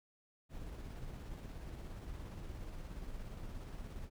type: noise with tremolo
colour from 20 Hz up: brown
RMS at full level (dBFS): -45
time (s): 0.49-4.1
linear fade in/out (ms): 50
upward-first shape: square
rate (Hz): 17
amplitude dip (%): 25
effects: none